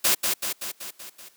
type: noise with echo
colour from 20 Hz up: white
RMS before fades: -20 dBFS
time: 0.04-0.15 s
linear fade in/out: 10 ms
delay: 190 ms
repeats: 6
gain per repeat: -4 dB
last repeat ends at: 1.29 s
effects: white hiss -59 dBFS RMS until 1.36 s + high-pass 200 Hz 12 dB/octave